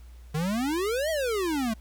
square exponential two-way sweep, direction up then down, 146.8 to 659.3 to 212.5 Hz, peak -26 dBFS, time 0.34-1.74 s, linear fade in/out 10 ms, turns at 1.1 s, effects added 60 Hz sine -44 dBFS peak until 1.8 s + pink hiss -61 dBFS RMS until 1.8 s

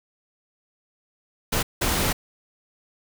pink noise bursts at uneven times, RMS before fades -23 dBFS, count 2, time 1.52-1.63 / 1.81-2.13 s, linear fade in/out 10 ms, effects none

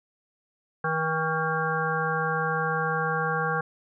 harmonic tone with a mistuned harmonic, 160 Hz, D#3, 49 cents sharp, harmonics 1 / 3 / 5 / 7 / 9 / 10, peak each -31 / -31 / -31 / -31 / -31 / -31 dBFS, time 0.84-3.61 s, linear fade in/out 5 ms, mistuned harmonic 9, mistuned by -56 cents, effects none

